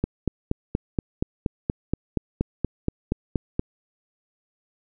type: click train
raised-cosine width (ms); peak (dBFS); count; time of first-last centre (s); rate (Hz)
3; -9; 16; 0.04-3.595; 4.22
effects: none